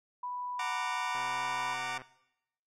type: tone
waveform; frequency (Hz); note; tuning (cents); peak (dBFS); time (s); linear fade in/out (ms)
sine; 987.8; B5; 0; -35; 0.23-1.74; 5
type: chord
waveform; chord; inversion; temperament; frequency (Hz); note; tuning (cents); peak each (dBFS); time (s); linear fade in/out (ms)
20% pulse; Gb augmented; none; equal with one note detuned; 740 / 923.2 / 1174.7; Gb5 / Bb5 / D6; 0 / -17 / 0; -34; 0.59-1.98; 5
type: click train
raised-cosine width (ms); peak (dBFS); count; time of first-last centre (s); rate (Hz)
0.5; -32; 113; 1.15-2.018; 129
effects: noise-tail reverb RT60 0.8 s tail -18 dB re dry + low-pass 7000 Hz 12 dB/octave